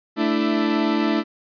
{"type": "chord", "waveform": "40% pulse", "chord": "A suspended fourth", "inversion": "none", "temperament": "equal with one note detuned", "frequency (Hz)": [220, 293.7, 331.7], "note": ["A3", "D4", "E4"], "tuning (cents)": [0, 0, 11], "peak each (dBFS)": -22, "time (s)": [0.16, 1.24], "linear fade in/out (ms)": 50, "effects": ["resampled to 11025 Hz"]}